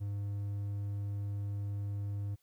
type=tone; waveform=triangle; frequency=101.2 Hz; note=G#2; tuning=44 cents flat; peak=-32 dBFS; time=0-2.36 s; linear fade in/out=20 ms; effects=white hiss -75 dBFS RMS until 2.42 s